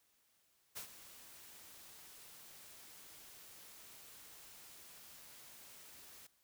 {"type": "noise with ADSR envelope", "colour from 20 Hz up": "white", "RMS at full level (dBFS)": -44, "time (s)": [0.75, 6.27], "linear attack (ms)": 21, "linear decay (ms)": 95, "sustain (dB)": -13, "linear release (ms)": 6, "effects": ["white hiss -75 dBFS RMS until 6.43 s"]}